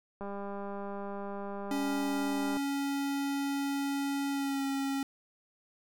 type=click train; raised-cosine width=1 ms; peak=-27 dBFS; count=473; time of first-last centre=0.21-2.57 s; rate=200 Hz
type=tone with pitch glide; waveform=square; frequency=279.3 to 273.9 Hz; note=C#4 to C#4; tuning=+13 to -21 cents; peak=-31 dBFS; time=1.71-5.03 s; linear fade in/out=2 ms; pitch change=-34 cents; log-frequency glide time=4.31-4.64 s
effects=none